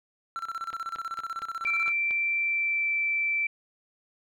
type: tone with tremolo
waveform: triangle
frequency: 1348 Hz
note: E6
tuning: 38 cents sharp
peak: -28 dBFS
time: 0.36-1.92 s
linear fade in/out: 0 ms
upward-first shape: square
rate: 16 Hz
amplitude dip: 80%
type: click train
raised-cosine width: 0.3 ms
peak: -25 dBFS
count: 7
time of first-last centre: 0.73-2.109 s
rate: 4.35 Hz
type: tone with pitch glide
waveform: sine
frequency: 2346 to 2332 Hz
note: D7 to D7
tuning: -2 to -13 cents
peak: -24 dBFS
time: 1.65-3.47 s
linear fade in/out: 5 ms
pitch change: -11 cents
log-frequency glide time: 2.37-2.91 s
effects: none